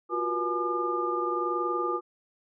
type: tone cluster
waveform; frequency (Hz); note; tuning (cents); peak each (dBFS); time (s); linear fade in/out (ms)
sine; 351.9 / 372.9 / 482.4 / 847 / 1205; F4 / F#4 / B4 / G#5 / D6; +13 / +14 / -41 / +34 / +44; -31 / -37 / -34 / -37 / -29; 0.09-2.01; 50
effects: none